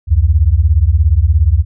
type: beating tone pair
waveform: sine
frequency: 69.3 / 86.3 Hz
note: C#2 / F2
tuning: 0 / -20 cents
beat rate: 17 Hz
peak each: -10 dBFS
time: 0.07-1.65 s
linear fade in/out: 50 ms
effects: none